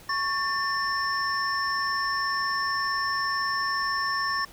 sine tone cluster, 1106 / 1788 / 5370 Hz, C#6 / A6 / E8, -4 / +27 / +31 cents, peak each -27 / -28 / -31 dBFS, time 0.09-4.45 s, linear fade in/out 5 ms, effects tanh soft clip ceiling -16 dBFS + pink hiss -50 dBFS RMS until 4.52 s

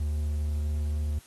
triangle tone, 74.7 Hz, D2, 30 cents sharp, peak -24 dBFS, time 0-1.19 s, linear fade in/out 5 ms, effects white hiss -55 dBFS RMS until 1.26 s + AAC 32 kbps

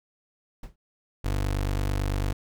brown noise with exponential decay, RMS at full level -32 dBFS, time 0.63-0.76 s, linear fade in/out 5 ms, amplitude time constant 28 ms
25% pulse tone, 49 Hz, G1, in tune, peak -21 dBFS, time 1.24-2.33 s, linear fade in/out 10 ms
effects none

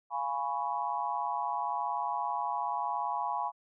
sine chord, C# dominant seventh, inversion first, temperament equal, 698.5 / 830.6 / 987.8 / 1108.7 Hz, E#5 / G#5 / B5 / C#6, 0 / 0 / 0 / 0 cents, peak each -39 / -34 / -34 / -38 dBFS, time 0.1-3.52 s, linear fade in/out 50 ms, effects none

